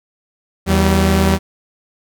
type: tone pair together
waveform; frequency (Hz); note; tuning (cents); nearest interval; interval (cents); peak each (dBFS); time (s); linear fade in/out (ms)
sawtooth; 80.44 / 192.6; E2 / G3; -42 / -30; octave + minor third; 1512; -10; 0.66-1.39; 50
effects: none